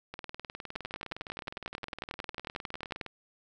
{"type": "two click trains", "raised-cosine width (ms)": 0.3, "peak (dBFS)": [-24, -19], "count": [58, 26], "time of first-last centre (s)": [[0.14, 3.063], [0.76, 3.012]], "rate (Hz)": [19.5, 11.1], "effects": []}